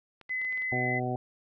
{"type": "clicks", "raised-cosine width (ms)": 0.3, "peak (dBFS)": -34, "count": 7, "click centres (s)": [0.213, 0.294, 0.416, 0.449, 0.525, 0.575, 0.621]}
{"type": "tone", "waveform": "sine", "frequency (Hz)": 2024, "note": "B6", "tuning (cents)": 42, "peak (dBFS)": -29, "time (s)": [0.29, 1], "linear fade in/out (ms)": 20}
{"type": "harmonic tone", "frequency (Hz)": 125.1, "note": "B2", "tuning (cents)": 23, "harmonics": [1, 2, 3, 4, 5, 6], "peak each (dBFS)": [-33, -35, -36, -41, -38, -34], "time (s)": [0.72, 1.16], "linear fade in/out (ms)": 2}
{"effects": []}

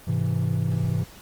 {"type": "chord", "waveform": "triangle", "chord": "Ab augmented", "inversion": "none", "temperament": "equal", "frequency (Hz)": [103.83, 130.81, 164.81], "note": ["Ab2", "C3", "E3"], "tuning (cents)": [0, 0, 0], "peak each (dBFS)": -24, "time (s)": [0.07, 1.04], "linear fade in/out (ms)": 10, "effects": ["pink hiss -47 dBFS RMS until 1.21 s", "Opus 24 kbps"]}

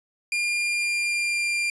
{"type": "tone with pitch glide", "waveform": "40% pulse", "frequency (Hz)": [2408, 2389], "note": ["D7", "D7"], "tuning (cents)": [43, 29], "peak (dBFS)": -22, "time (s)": [0.32, 1.7], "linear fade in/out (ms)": 2, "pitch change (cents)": -14, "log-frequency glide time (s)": [0.56, 1.46], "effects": ["resampled to 22050 Hz"]}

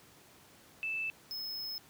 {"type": "tone pair in turn", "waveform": ["sine", "square"], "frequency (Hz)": [2637, 5183], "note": ["E7", "E8"], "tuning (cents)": [0, -30], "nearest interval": "octave", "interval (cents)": 1170, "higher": "second", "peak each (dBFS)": [-33, -38], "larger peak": "first", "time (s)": [[0.83, 1.1], [1.31, 1.78]], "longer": "second", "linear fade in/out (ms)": 0, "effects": ["pink hiss -59 dBFS RMS until 1.89 s", "high-pass 100 Hz 12 dB/octave"]}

